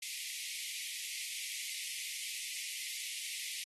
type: high-pass noise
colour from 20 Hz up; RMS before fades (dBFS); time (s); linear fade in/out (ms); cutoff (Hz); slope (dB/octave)
pink; -42; 0.02-3.64; 5; 2000; 96
effects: AAC 32 kbps